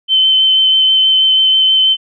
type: tone with vibrato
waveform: sine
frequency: 3074 Hz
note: G7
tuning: 35 cents flat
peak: -7 dBFS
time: 0.08-1.97 s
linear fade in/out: 50 ms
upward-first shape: sine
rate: 6.2 Hz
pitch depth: 10 cents each way
effects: none